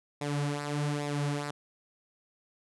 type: tone with flanger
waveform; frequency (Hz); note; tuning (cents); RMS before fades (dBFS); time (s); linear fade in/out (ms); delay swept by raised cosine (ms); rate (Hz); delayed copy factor
sawtooth; 145.7; D3; -13; -32; 0.21-1.51; 5; 0.66 to 6.56; 1.2; -0.65
effects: resampled to 24000 Hz